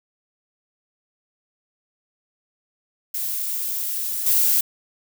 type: noise with level steps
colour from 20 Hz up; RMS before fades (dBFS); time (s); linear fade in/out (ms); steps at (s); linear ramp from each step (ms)
violet; -26 / -18; 3.14-4.61; 5; 4.26; 5
effects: none